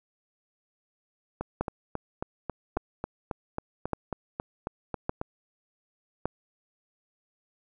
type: two click trains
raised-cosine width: 1 ms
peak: -13 / -17 dBFS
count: 5 / 15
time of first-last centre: 1.61-6.256 / 1.41-5.214 s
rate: 0.861 / 3.68 Hz
effects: none